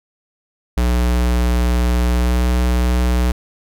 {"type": "tone with pitch glide", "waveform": "square", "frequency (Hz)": [60.5, 61.31], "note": ["B1", "B1"], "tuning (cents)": [-35, -12], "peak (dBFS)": -14, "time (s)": [0.77, 3.32], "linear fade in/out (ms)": 5, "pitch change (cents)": 23, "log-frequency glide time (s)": [2.23, 2.35], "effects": []}